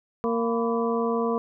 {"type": "harmonic tone with a mistuned harmonic", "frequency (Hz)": 231.2, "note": "A#3", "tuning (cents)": -14, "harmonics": [1, 2, 3, 4, 5], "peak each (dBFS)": [-27, -25, -33, -32, -33], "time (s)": [0.24, 1.38], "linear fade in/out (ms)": 0, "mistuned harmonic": 4, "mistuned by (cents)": 130, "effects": []}